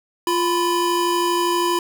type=tone pair together; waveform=square; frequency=349.2 / 995.1 Hz; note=F4 / B5; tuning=0 / +13 cents; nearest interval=octave + tritone; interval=1813 cents; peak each=-21 dBFS; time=0.27-1.79 s; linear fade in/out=2 ms; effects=none